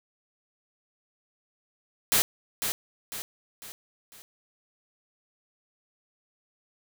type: noise with echo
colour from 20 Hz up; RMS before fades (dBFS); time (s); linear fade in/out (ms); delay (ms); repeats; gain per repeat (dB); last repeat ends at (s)
white; -22; 2.12-2.22; 0; 500; 4; -7; 4.22
effects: none